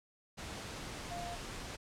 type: tone in noise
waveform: sine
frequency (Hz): 698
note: F5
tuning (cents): -1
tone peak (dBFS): -41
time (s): 1.1-1.36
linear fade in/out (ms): 20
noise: pink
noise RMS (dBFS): -44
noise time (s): 0.37-1.77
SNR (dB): 0
effects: low-pass 8000 Hz 12 dB/octave